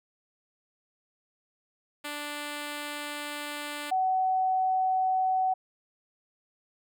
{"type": "tone pair in turn", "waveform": ["5% pulse", "sine"], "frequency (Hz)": [293.7, 751.5], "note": ["D4", "F#5"], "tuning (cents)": [0, 27], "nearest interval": "octave + major third", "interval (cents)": 1627, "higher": "second", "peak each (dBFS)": -23, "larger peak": "neither", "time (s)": [[2.04, 3.91], [3.91, 5.54]], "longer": "first", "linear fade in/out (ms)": 10, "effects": []}